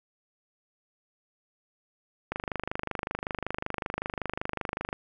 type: click train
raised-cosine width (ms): 0.5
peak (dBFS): -15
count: 67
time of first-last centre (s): 2.32-4.929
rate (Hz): 25.3
effects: none